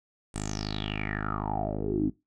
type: tone with low-pass filter sweep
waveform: 10% pulse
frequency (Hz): 51.91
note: G#1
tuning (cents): 0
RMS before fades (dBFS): -31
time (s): 0.34-2.1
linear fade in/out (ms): 10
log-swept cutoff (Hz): 8800 to 270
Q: 9.1
effects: noise-tail reverb RT60 0.2 s tail -19 dB re dry